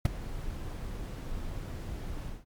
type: noise with ADSR envelope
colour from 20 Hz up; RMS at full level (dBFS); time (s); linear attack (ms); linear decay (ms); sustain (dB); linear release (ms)
brown; -19; 0.05-2.45; 5; 12; -18; 180
effects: MP3 96 kbps